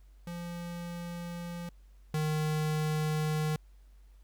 square tone pair in turn, 172.7 / 154.03 Hz, F3 / D#3, -19 / -17 cents, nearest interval major second, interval 198 cents, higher first, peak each -38 / -29 dBFS, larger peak second, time 0.27-1.69 / 2.14-3.56 s, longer neither, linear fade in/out 2 ms, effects added 48 Hz sine -53 dBFS peak until 4.23 s + pink hiss -72 dBFS RMS until 4.23 s

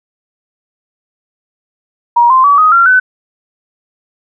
sine tone with pitch steps, 950 / 1042 / 1142.9 / 1253.5 / 1374.9 / 1508 Hz, A#5 / C6 / D6 / D#6 / F6 / F#6, +33 / -7 / -47 / +12 / -27 / +32 cents, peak -4 dBFS, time 2.16-3 s, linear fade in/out 10 ms, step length 140 ms, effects none

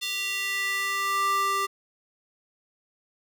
square tone with high-pass filter sweep, 393.8 Hz, G4, 8 cents sharp, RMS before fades -27 dBFS, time 0.01-1.67 s, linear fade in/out 20 ms, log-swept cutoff 3300 to 850 Hz, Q 2.7, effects none

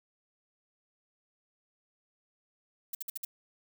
violet noise bursts, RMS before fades -36 dBFS, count 5, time 2.93-3.25 s, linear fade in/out 5 ms, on 20 ms, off 55 ms, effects none

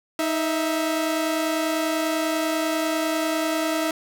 sawtooth tone pair together, 314.6 / 659.3 Hz, D#4 / E5, +19 / 0 cents, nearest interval octave + minor second, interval 1281 cents, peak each -20 / -22 dBFS, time 0.19-3.91 s, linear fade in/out 2 ms, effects none

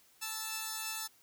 5% pulse tone pair together, 880 / 1318.5 Hz, A5 / E6, 0 / 0 cents, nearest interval perfect fifth, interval 700 cents, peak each -28 dBFS, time 0.21-1.08 s, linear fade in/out 20 ms, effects white hiss -65 dBFS RMS until 1.22 s

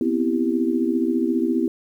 sine chord, C major seventh, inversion third, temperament equal, 246.9 / 261.6 / 329.6 / 392 Hz, B3 / C4 / E4 / G4, 0 / 0 / 0 / 0 cents, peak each -23 / -25 / -22 / -27 dBFS, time 0.01-1.68 s, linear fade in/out 2 ms, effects 9-bit

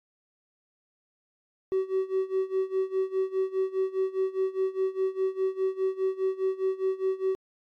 triangle tone with tremolo, 380 Hz, F#4, 46 cents sharp, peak -19 dBFS, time 1.72-7.35 s, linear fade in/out 0 ms, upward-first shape sine, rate 4.9 Hz, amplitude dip 90%, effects tanh soft clip ceiling -18 dBFS + AAC 64 kbps

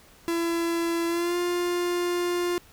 45% pulse tone with pitch glide, 336.6 to 351.9 Hz, E4 to F4, +36 to +13 cents, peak -24 dBFS, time 0.28-2.58 s, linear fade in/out 0 ms, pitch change +77 cents, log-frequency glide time 1.07-1.37 s, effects pink hiss -54 dBFS RMS until 2.72 s

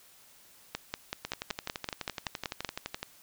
two click trains, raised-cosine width 0.2 ms, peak -17 / -15 dBFS, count 22 / 11, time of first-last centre 1.25-3.03 / 0.75-2.648 s, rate 11.8 / 5.27 Hz, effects white hiss -58 dBFS RMS until 3.22 s

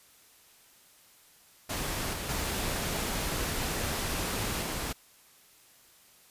pink noise with level steps, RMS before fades -33 / -36 / -32 / -34 dBFS, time 1.69-4.93 s, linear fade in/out 10 ms, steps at 2.13 / 2.29 / 4.62 s, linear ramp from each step 2 ms, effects white hiss -59 dBFS RMS until 6.3 s + resampled to 32000 Hz

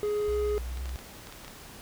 triangle tone, 417.8 Hz, G#4, 10 cents sharp, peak -24 dBFS, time 0.03-0.58 s, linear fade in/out 0 ms
sine tone with vibrato, 61.74 Hz, B1, in tune, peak -32 dBFS, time 0.28-0.96 s, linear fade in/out 0 ms, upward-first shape triangle, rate 2.2 Hz, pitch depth 81 cents each way
clicks, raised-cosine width 0.2 ms, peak -27 dBFS, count 9, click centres 0.773 / 0.857 / 0.893 / 0.958 / 0.99 / 1.271 / 1.325 / 1.447 / 1.48 s
effects pink hiss -47 dBFS RMS until 1.81 s

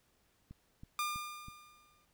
click train, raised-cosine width 5 ms, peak -37 dBFS, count 4, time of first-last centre 0.51-1.484 s, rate 3.08 Hz
sawtooth tone with exponential decay, 1204 Hz, D6, 43 cents sharp, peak -28 dBFS, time 0.99-2.05 s, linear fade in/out 1 ms, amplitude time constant 230 ms
effects pink hiss -73 dBFS RMS until 2.13 s

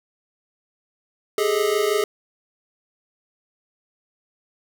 square tone cluster, 403.6 / 429.5 / 628 Hz, G#4 / A4 / D#5, -49 / -42 / +16 cents, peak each -23 / -22 / -29 dBFS, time 1.38-2.04 s, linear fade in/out 2 ms, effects none

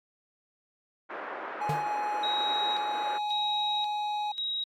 white band-pass noise, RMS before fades -38 dBFS, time 1.09-3.19 s, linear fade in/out 20 ms, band 330 to 1600 Hz, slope 24 dB/octave
triangle tone, 837 Hz, G#5, 13 cents sharp, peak -27 dBFS, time 1.61-4.32 s, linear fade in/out 5 ms
square tone with exponential decay, 150 Hz, D3, 37 cents sharp, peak -27 dBFS, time 1.69-1.91 s, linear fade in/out 5 ms, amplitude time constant 47 ms
sine tone with tremolo, 3817 Hz, A#7, 40 cents sharp, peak -29 dBFS, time 2.23-4.64 s, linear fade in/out 5 ms, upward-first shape square, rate 0.93 Hz, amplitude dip 70%
effects AAC 64 kbps

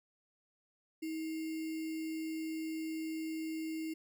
sine tone with sample-and-hold, 318.9 Hz, D#4, 43 cents sharp, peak -36 dBFS, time 1.02-3.94 s, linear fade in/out 10 ms, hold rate 2450 Hz, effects none

